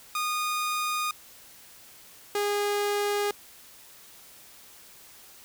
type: tone pair in turn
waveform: sawtooth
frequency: 1229 / 410.1 Hz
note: D#6 / G#4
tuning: -22 / -22 cents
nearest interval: octave + perfect fifth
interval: 1900 cents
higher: first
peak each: -23 / -21 dBFS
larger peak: second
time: 0.15-1.11 / 2.35-3.31 s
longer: neither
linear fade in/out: 2 ms
effects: white hiss -51 dBFS RMS until 5.44 s